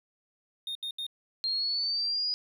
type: tone bursts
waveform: triangle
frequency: 3681 Hz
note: A#7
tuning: 23 cents flat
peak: -31 dBFS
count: 3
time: 0.67-1.066 s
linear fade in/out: 2 ms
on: 82 ms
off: 75 ms
type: linear sweep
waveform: sine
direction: up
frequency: 4186 to 4942 Hz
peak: -27 dBFS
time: 1.44-2.34 s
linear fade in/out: 0 ms
effects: none